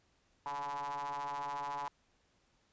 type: ring-modulated tone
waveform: square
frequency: 70.7 Hz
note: C#2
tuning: 35 cents sharp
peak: -35 dBFS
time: 0.46-1.88 s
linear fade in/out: 0 ms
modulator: 926 Hz
effects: pink hiss -73 dBFS RMS until 2.72 s + resampled to 16000 Hz